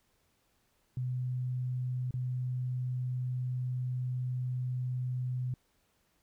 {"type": "tone with dropouts", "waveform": "sine", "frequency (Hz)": 126.1, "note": "B2", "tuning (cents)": 36, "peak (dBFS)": -31, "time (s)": [0.97, 5.54], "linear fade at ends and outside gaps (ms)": 2, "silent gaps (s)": [2.109, 2.139], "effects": ["pink hiss -73 dBFS RMS until 6.22 s"]}